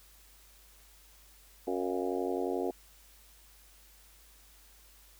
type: harmonic tone with a mistuned harmonic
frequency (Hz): 91.4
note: F#2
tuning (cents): -21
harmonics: 3 / 4 / 5 / 6 / 7 / 8 / 9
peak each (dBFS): -37 / -34 / -36 / -42 / -42 / -40 / -45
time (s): 1.67-2.71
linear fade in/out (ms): 5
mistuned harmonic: 8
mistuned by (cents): -55
effects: added 50 Hz sine -60 dBFS peak until 5.19 s + white hiss -60 dBFS RMS until 5.19 s